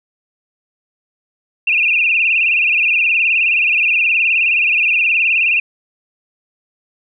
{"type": "tone with vibrato", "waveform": "sine", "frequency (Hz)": 2573, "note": "E7", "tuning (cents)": -43, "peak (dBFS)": -11, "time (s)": [1.67, 5.6], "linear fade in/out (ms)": 5, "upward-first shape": "sine", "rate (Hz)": 19, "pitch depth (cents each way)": 120, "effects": []}